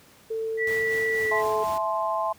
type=tone with pitch glide; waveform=sine; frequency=445.8 to 432.1 Hz; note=A4 to A4; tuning=+23 to -31 cents; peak=-26 dBFS; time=0.3-1.64 s; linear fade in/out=10 ms; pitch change=-54 cents; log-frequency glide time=1.15-1.31 s
type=tone; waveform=sine; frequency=1957 Hz; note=B6; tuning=16 cents flat; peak=-24 dBFS; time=0.57-1.43 s; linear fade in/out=50 ms
type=noise with tremolo; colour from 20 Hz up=pink; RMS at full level=-39 dBFS; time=0.67-1.78 s; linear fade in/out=2 ms; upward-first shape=sine; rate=4.1 Hz; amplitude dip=40%
type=chord; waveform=sine; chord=A minor; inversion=second; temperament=equal with one note detuned; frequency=659.3 / 859.4 / 1046.5 Hz; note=E5 / A5 / C6; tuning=0 / -41 / 0 cents; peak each=-28 / -29 / -27 dBFS; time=1.31-2.33 s; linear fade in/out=10 ms
effects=pink hiss -54 dBFS RMS until 2.38 s + high-pass 80 Hz 12 dB/octave